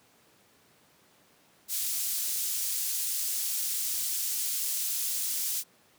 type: high-pass noise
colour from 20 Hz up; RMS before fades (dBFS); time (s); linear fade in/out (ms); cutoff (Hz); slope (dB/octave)
pink; -31; 1.68-5.64; 50; 6700; 12
effects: pink hiss -62 dBFS RMS until 5.98 s + high-pass 150 Hz 12 dB/octave